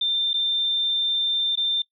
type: tone with dropouts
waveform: sine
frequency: 3584 Hz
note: A7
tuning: 31 cents sharp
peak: -20 dBFS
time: 0.01-1.82 s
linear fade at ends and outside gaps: 5 ms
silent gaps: 0.333-0.34 / 1.556-1.573 s
effects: noise-tail reverb RT60 0.1 s tail -20 dB re dry